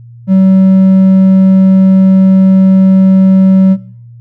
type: tone with hard clipping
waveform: sine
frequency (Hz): 190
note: F#3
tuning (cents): +46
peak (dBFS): -4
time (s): 0.27-3.77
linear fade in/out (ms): 50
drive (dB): 3
effects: noise-tail reverb RT60 0.7 s tail -21 dB re dry + added 118 Hz sine -30 dBFS peak until 4.2 s